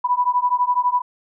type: beating tone pair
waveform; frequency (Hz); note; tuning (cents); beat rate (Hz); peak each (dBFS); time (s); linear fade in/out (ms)
sine; 981 / 993; B5 / B5; -12 / +9; 12; -19; 0.04-1.02; 10
effects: none